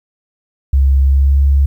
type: tone with pitch glide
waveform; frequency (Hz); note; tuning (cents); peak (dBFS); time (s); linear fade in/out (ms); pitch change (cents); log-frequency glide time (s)
sine; 67.9 to 69.49; C#2 to C#2; -35 to +5; -7; 0.73-1.66; 5; +40; 1.04-1.39
effects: 8-bit